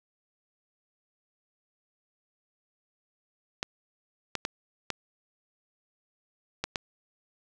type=clicks; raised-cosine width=0.2 ms; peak=-12 dBFS; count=6; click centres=3.629 / 4.353 / 4.451 / 4.903 / 6.64 / 6.758 s; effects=none